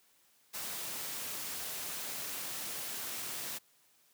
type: noise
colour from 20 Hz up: white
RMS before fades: -40 dBFS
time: 0.53-3.59 s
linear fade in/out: 20 ms
effects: white hiss -68 dBFS RMS until 4.13 s + high-pass 100 Hz 12 dB/octave